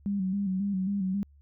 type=tone with vibrato; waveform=sine; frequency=194.2 Hz; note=G3; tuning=16 cents flat; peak=-26 dBFS; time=0.06-1.23 s; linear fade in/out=0 ms; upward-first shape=square; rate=3.7 Hz; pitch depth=59 cents each way; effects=added 71 Hz sine -54 dBFS peak until 1.41 s